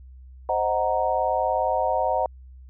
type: chord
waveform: sine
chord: C half-diminished seventh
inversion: none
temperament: equal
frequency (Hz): 523.3 / 622.3 / 740 / 932.3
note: C5 / Eb5 / Gb5 / Bb5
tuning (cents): 0 / 0 / 0 / 0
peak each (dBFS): -27 / -26 / -25 / -26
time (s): 0.49-2.26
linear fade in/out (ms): 2
effects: added 64 Hz sine -42 dBFS peak until 2.69 s